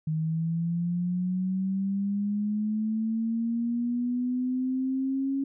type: linear sweep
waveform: sine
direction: up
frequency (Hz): 155.56 to 274.8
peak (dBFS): -25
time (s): 0.07-5.44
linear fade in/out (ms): 5
effects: none